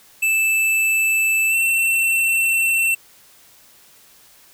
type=tone with pitch glide; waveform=square; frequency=2637 to 2694 Hz; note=E7 to E7; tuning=0 to +37 cents; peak=-16 dBFS; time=0.22-2.95 s; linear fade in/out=10 ms; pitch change=+37 cents; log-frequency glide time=1.49-1.55 s; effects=white hiss -50 dBFS RMS until 4.53 s